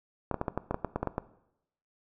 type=clicks; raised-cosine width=1 ms; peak=-15 dBFS; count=12; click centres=0.313 / 0.343 / 0.414 / 0.482 / 0.576 / 0.71 / 0.744 / 0.847 / 0.96 / 1.03 / 1.073 / 1.181 s; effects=noise-tail reverb RT60 0.8 s tail -17 dB re dry